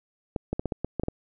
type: clicks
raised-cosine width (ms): 2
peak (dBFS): -14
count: 9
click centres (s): 0.362 / 0.53 / 0.595 / 0.657 / 0.722 / 0.846 / 0.997 / 1.035 / 1.084
effects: none